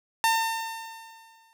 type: tone with exponential decay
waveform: sawtooth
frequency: 904 Hz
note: A5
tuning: 47 cents sharp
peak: -15 dBFS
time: 0.24-1.53 s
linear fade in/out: 0 ms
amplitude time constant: 280 ms
effects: none